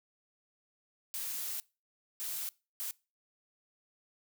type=noise bursts at uneven times; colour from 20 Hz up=blue; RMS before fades=-38 dBFS; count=3; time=1.14-1.6 / 2.2-2.49 / 2.8-2.91 s; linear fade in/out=0 ms; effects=noise-tail reverb RT60 0.3 s tail -23 dB re dry